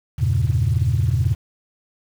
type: chord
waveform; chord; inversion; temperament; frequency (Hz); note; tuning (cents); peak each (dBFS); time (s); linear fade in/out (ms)
sine; E diminished seventh; none; equal; 82.41 / 98 / 116.54 / 138.59; E2 / G2 / Bb2 / Db3; 0 / 0 / 0 / 0; -21 / -21 / -19 / -22; 0.18-1.35; 20
effects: tanh soft clip ceiling -9 dBFS + 7-bit